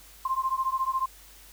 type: beating tone pair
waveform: sine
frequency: 1046.5 / 1060.5 Hz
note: C6 / C6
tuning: 0 / +23 cents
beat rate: 14 Hz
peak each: -28 dBFS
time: 0.25-1.06 s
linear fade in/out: 5 ms
effects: added 49 Hz sine -54 dBFS peak until 1.52 s + white hiss -52 dBFS RMS until 1.52 s